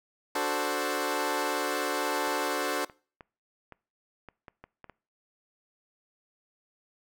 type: chord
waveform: 15% pulse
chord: D dominant seventh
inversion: none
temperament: equal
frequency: 293.7 / 370 / 440 / 523.3 Hz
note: D4 / F#4 / A4 / C5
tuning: 0 / 0 / 0 / 0 cents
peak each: -27 dBFS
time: 0.35-2.85 s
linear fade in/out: 5 ms
type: clicks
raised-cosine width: 0.5 ms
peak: -30 dBFS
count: 9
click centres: 2.276 / 2.898 / 3.208 / 3.723 / 4.287 / 4.482 / 4.64 / 4.843 / 4.897 s
effects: noise-tail reverb RT60 0.4 s tail -23 dB re dry